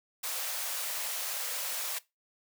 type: high-pass noise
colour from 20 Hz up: white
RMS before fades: -35 dBFS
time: 0.23-1.99 s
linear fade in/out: 10 ms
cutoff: 470 Hz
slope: 96 dB/octave
effects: noise-tail reverb RT60 0.2 s tail -19 dB re dry